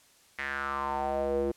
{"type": "tone with band-pass filter sweep", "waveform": "square", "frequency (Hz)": 69.3, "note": "C#2", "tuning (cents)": 0, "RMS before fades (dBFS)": -31, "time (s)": [0.38, 1.52], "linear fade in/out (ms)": 10, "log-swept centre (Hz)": [2000, 390], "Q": 5, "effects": ["white hiss -61 dBFS RMS until 1.56 s", "low-pass 11000 Hz 12 dB/octave"]}